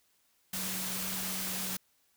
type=tone in noise; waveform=sine; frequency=187.4 Hz; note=F#3; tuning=22 cents sharp; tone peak=-42 dBFS; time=0.53-1.77 s; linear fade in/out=5 ms; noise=white; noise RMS=-36 dBFS; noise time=0.53-1.77 s; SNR=-9 dB; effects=white hiss -71 dBFS RMS until 2.16 s